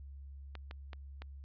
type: clicks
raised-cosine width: 0.3 ms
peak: -30 dBFS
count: 4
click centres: 0.553 / 0.711 / 0.932 / 1.22 s
effects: added 69 Hz sine -46 dBFS peak until 1.44 s + resampled to 11025 Hz